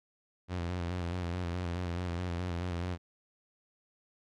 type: tone with vibrato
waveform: sawtooth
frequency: 88 Hz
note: F2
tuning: 14 cents sharp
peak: -29 dBFS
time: 0.48-2.98 s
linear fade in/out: 50 ms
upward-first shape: square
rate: 4.7 Hz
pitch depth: 45 cents each way
effects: low-pass 5000 Hz 12 dB/octave + AAC 64 kbps